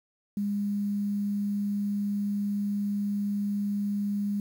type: tone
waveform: sine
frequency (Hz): 203.5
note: G#3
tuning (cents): -35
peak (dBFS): -26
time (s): 0.37-4.4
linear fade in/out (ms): 2
effects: 9-bit